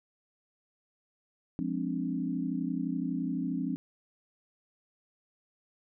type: chord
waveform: sine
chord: D half-diminished seventh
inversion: first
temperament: equal with one note detuned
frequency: 176.44 / 207.7 / 261.6 / 293.7 Hz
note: F3 / Ab3 / C4 / D4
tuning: +18 / 0 / 0 / 0 cents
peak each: -35 / -38 / -33 / -36 dBFS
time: 1.59-3.76 s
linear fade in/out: 0 ms
effects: none